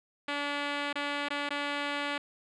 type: tone with dropouts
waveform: 5% pulse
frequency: 287.8 Hz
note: D4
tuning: 35 cents flat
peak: -19 dBFS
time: 0.28-2.18 s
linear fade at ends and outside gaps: 5 ms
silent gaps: 0.929-0.955 / 1.286-1.304 / 1.492-1.505 s
effects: low-pass 4000 Hz 12 dB/octave